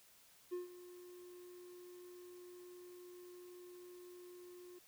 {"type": "tone with ADSR envelope", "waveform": "triangle", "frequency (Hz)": 357.3, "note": "F4", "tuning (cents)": 40, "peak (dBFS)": -36, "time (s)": [0.51, 4.79], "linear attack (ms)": 22, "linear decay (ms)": 140, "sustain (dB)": -15, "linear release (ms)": 8, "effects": ["white hiss -66 dBFS RMS until 4.87 s"]}